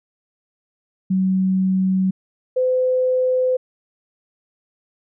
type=tone pair in turn; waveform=sine; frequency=188.4 / 510 Hz; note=F#3 / C5; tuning=+32 / -44 cents; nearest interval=octave + perfect fourth; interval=1724 cents; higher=second; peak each=-15 dBFS; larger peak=neither; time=1.1-2.11 / 2.56-3.57 s; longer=neither; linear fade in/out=10 ms; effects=none